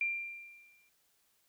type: tone with exponential decay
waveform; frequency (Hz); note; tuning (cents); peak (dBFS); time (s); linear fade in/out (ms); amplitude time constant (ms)
sine; 2377; D7; +20; -28; 0.01-0.89; 2; 190
effects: white hiss -73 dBFS RMS until 1.48 s